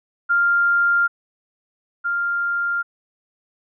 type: tone pair in turn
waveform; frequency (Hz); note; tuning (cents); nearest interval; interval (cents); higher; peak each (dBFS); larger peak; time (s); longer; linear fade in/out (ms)
sine; 1396.9 / 1396.9; F6 / F6; 0 / 0; unison; 0; neither; -14 / -19; first; 0.29-1.08 / 2.04-2.83; neither; 20
effects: none